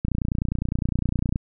click train, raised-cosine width 5 ms, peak -11 dBFS, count 40, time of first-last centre 0.05-1.359 s, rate 29.8 Hz, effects none

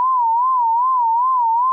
sine tone with vibrato, 971 Hz, B5, 30 cents flat, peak -13 dBFS, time 0-1.72 s, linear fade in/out 0 ms, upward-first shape sine, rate 2.5 Hz, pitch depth 130 cents each way, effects none

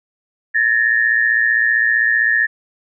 sine tone pair together, 1720.5 / 1836 Hz, A6 / A#6, -39 / -27 cents, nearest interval minor second, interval 112 cents, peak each -15 dBFS, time 0.54-2.47 s, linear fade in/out 20 ms, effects none

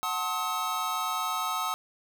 square chord, F# diminished seventh, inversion none, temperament just, 740 / 888 / 1065.6 / 1278.7 Hz, F#5 / A5 / C6 / Eb6, 0 / +16 / +31 / +47 cents, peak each -37 / -37 / -37 / -31 dBFS, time 0.03-1.74 s, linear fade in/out 0 ms, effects none

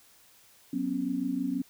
sine chord, F# suspended fourth, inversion none, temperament equal with one note detuned, 185 / 246.9 / 273.2 Hz, F#3 / B3 / C#4, 0 / 0 / -25 cents, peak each -36 / -32 / -30 dBFS, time 0.73-1.62 s, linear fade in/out 5 ms, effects white hiss -59 dBFS RMS until 1.69 s

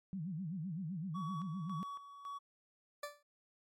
sine tone with vibrato, 172.9 Hz, F3, 17 cents flat, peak -38 dBFS, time 0.13-1.83 s, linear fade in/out 0 ms, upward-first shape sine, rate 7.8 Hz, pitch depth 230 cents each way
triangle tone with tremolo, 1128 Hz, C#6, 30 cents sharp, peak -40 dBFS, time 1.14-2.39 s, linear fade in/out 20 ms, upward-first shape square, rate 1.8 Hz, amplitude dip 65%
20% pulse tone with exponential decay, 584 Hz, D5, 10 cents flat, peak -33 dBFS, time 3.03-3.23 s, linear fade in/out 5 ms, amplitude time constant 43 ms
effects MP3 64 kbps

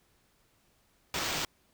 violet noise with sample-and-hold, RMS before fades -33 dBFS, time 1.14-1.45 s, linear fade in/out 2 ms, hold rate 11025 Hz, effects pink hiss -69 dBFS RMS until 1.73 s

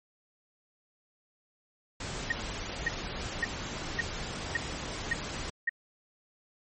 pink noise, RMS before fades -37 dBFS, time 2-5.5 s, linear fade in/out 5 ms
sine tone bursts, 1864.7 Hz, A#6, in tune, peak -24 dBFS, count 7, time 2.3-5.694 s, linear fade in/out 5 ms, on 22 ms, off 540 ms
effects MP3 32 kbps

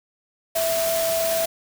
sine tone in noise, 659.3 Hz, E5, in tune, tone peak -21 dBFS, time 0.55-1.46 s, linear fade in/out 10 ms, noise white, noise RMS -27 dBFS, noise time 0.55-1.46 s, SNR +3 dB, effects none

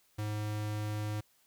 square tone, 105.8 Hz, G#2, 33 cents sharp, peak -34 dBFS, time 0.18-1.21 s, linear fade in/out 10 ms, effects white hiss -69 dBFS RMS until 1.46 s

